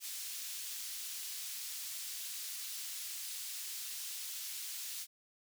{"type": "high-pass noise", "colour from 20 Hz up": "pink", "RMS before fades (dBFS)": -43, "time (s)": [0, 5.07], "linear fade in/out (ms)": 50, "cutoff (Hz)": 4100, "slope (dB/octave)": 12, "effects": []}